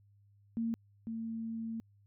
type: tone pair in turn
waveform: sine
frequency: 228.7 / 225.9 Hz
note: A#3 / A3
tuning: -33 / +46 cents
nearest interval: unison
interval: 21 cents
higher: first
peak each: -31 / -36 dBFS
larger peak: first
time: 0.57-0.74 / 1.07-1.8 s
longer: second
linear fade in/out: 0 ms
effects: added 101 Hz sine -62 dBFS peak until 2.06 s